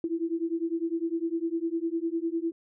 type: beating tone pair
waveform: sine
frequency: 327.4 / 337.3 Hz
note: E4 / E4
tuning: -12 / +40 cents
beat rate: 9.9 Hz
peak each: -30 dBFS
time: 0.04-2.52 s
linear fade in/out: 2 ms
effects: none